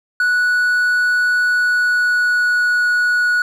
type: tone with pitch glide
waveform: triangle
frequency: 1473 to 1462.8 Hz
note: F#6 to F#6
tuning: -8 to -20 cents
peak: -11 dBFS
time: 0.2-3.42 s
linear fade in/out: 2 ms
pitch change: -12 cents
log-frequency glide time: 1.42-2.83 s
effects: none